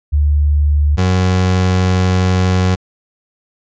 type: tone pair in turn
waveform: sine / 30% pulse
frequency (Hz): 73.42 / 92.25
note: D2 / F#2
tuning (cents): 0 / -5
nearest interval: major third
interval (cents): 395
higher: second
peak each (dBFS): -9 / -8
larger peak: second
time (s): 0.12-0.97 / 0.97-2.76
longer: second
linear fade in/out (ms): 20
effects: resampled to 16000 Hz